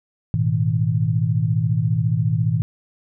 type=tone cluster; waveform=sine; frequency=107.1 / 121.6 / 159.2 Hz; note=A2 / B2 / D#3; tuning=-46 / -26 / +40 cents; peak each=-21 dBFS; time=0.34-2.62 s; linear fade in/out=0 ms; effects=none

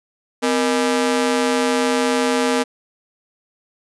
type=ring-modulated tone; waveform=sawtooth; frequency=362.7 Hz; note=F#4; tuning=34 cents flat; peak=-9 dBFS; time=0.42-2.64 s; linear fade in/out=20 ms; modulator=106 Hz; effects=resampled to 24000 Hz

